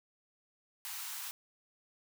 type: high-pass noise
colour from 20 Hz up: white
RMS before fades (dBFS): -42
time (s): 0.85-1.31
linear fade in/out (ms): 0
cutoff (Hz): 760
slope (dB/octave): 96
effects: none